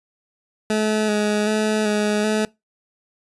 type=tone with vibrato; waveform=20% pulse; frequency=212.5 Hz; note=G#3; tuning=40 cents sharp; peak=-13 dBFS; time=0.7-2.45 s; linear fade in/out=2 ms; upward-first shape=square; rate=1.3 Hz; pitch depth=21 cents each way; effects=noise-tail reverb RT60 0.2 s tail -23 dB re dry + resampled to 24000 Hz